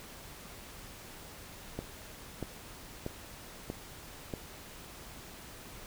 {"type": "click train", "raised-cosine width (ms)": 2, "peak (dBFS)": -22, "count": 5, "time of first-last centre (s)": [1.79, 4.338], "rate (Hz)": 1.57, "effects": ["pink hiss -49 dBFS RMS until 5.86 s"]}